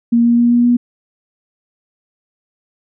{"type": "tone with pitch steps", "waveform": "sine", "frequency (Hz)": [234.7, 236.5, 238.3, 240, 241.9], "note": ["A#3", "A#3", "A#3", "B3", "B3"], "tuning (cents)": [12, 25, 38, -49, -36], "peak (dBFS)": -8, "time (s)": [0.12, 0.77], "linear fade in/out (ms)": 10, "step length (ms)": 130, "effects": []}